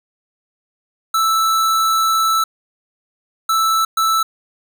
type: tone bursts at uneven times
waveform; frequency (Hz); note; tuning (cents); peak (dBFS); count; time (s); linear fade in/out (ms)
square; 1318.5; E6; 0; -14; 3; 1.14-2.44 / 3.49-3.85 / 3.97-4.23; 5
effects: none